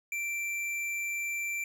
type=tone with tanh clipping; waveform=sine; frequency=2349 Hz; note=D7; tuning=in tune; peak=-33 dBFS; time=0.12-1.64 s; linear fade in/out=2 ms; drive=14 dB; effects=none